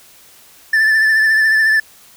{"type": "tone with vibrato", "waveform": "triangle", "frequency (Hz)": 1760, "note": "A6", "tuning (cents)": 0, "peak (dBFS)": -8, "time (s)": [0.73, 1.8], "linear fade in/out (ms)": 5, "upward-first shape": "triangle", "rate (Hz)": 14, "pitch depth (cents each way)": 38, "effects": ["white hiss -45 dBFS RMS until 2.16 s"]}